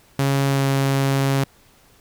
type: tone with pitch glide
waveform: sawtooth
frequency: 137.9 to 136.71 Hz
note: C#3 to C#3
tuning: -9 to -24 cents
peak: -13 dBFS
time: 0.19-1.44 s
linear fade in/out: 2 ms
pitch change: -15 cents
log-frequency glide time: 0.49-0.64 s
effects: pink hiss -54 dBFS RMS until 2 s